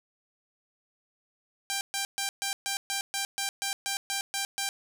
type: tone bursts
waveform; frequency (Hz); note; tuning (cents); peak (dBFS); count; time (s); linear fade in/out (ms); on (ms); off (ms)
5% pulse; 790; G5; +13; -17; 13; 1.7-4.69; 0; 110; 130
effects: none